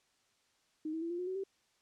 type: tone with pitch steps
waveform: sine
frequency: 311.1 / 322.8 / 335 / 347.6 / 360.7 / 374.3 / 388.4 Hz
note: D#4 / E4 / E4 / F4 / F#4 / F#4 / G4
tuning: 0 / -36 / +28 / -8 / -44 / +20 / -16 cents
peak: -35 dBFS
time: 0.85-1.438 s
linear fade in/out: 5 ms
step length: 84 ms
effects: white hiss -73 dBFS RMS until 1.81 s + low-pass 7000 Hz 12 dB/octave